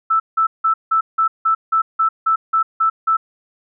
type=tone bursts; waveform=sine; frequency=1318.5 Hz; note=E6; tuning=in tune; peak=-12 dBFS; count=12; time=0.1-3.17 s; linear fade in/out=10 ms; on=100 ms; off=170 ms; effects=none